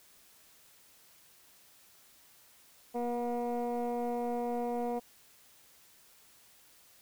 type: tone with frequency modulation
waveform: sine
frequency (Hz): 480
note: B4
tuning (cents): -49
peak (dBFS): -29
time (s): 2.94-5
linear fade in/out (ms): 20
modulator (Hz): 241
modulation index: 1.3
effects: tanh soft clip ceiling -29 dBFS + white hiss -61 dBFS RMS until 7.01 s